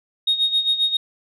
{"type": "tone with tremolo", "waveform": "sine", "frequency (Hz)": 3729, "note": "A#7", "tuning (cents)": 0, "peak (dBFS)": -13, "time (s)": [0.27, 0.97], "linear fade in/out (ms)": 5, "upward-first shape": "sine", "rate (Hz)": 7.5, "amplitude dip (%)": 75, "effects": ["tanh soft clip ceiling -11 dBFS"]}